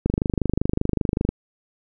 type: click train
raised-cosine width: 3 ms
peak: -7 dBFS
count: 32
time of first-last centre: 0.06-1.29 s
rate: 25.2 Hz
effects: none